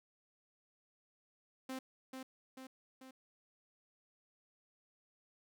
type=tone with echo; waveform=sawtooth; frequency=261.6 Hz; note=C4; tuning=in tune; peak=-37 dBFS; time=1.69-1.79 s; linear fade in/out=5 ms; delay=440 ms; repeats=3; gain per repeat=-4 dB; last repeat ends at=3.11 s; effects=none